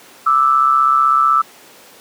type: tone pair together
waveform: sine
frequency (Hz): 1180.1 / 1316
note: D6 / E6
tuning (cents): +8 / -3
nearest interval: major second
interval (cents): 189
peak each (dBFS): -15 / -11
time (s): 0.26-1.42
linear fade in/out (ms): 10
effects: pink hiss -42 dBFS RMS until 2 s + high-pass 300 Hz 12 dB/octave